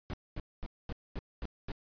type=noise bursts; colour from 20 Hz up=brown; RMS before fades=-37 dBFS; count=7; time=0.1-1.718 s; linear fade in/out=0 ms; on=34 ms; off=230 ms; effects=resampled to 11025 Hz